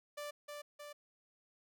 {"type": "tone with echo", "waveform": "sawtooth", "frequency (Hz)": 587.3, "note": "D5", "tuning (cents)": 0, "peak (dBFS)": -38, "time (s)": [0.17, 0.31], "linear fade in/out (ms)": 10, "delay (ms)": 310, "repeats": 2, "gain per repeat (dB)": -3, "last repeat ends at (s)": 0.93, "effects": []}